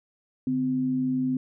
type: tone pair together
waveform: sine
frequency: 144.35 / 257.2 Hz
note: D3 / C4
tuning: -30 / -30 cents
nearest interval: minor seventh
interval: 1000 cents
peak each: -34 / -23 dBFS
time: 0.47-1.37 s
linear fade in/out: 2 ms
effects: none

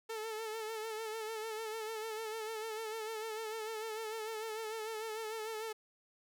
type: tone with vibrato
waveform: sawtooth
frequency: 440 Hz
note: A4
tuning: in tune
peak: -35 dBFS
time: 0.09-5.73 s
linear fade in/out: 10 ms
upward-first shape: sine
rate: 6.7 Hz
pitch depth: 49 cents each way
effects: none

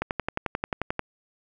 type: click train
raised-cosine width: 0.5 ms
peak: -11 dBFS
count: 12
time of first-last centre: 0.02-0.993 s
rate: 11.3 Hz
effects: none

